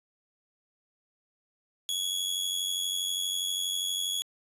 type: tone with amplitude modulation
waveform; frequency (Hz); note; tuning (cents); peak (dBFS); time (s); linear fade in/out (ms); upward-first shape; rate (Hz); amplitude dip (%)
sawtooth; 3356; G#7; +17; -23; 1.89-4.22; 0; sine; 92.4; 60
effects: resampled to 32000 Hz